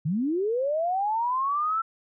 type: linear sweep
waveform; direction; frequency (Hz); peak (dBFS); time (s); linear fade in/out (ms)
sine; up; 138.59 to 1346; -23; 0.05-1.82; 10
effects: none